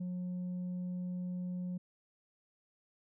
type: tone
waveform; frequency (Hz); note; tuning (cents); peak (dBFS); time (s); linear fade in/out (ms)
sine; 180; F#3; -47; -33; 0-1.78; 10
effects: tanh soft clip ceiling -35 dBFS